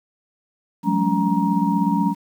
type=tone cluster; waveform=sine; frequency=178 / 194.2 / 214.3 / 282.7 / 941 Hz; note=F3 / G3 / A3 / C#4 / A#5; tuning=+33 / -16 / -45 / +34 / +16 cents; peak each=-23 dBFS; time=0.83-2.15 s; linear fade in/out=50 ms; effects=8-bit